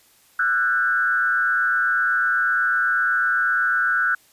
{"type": "tone with frequency modulation", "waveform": "sine", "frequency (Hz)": 1480, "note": "F#6", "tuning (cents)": 0, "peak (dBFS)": -17, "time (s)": [0.39, 4.15], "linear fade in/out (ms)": 5, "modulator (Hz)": 126, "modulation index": 0.96, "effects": ["white hiss -56 dBFS RMS until 4.32 s", "resampled to 32000 Hz"]}